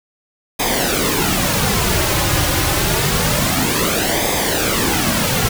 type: noise with flanger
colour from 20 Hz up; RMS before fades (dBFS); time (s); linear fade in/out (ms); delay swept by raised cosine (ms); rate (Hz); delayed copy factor
pink; -17; 0.59-5.49; 10; 0.7 to 4.5; 0.27; -0.65
effects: none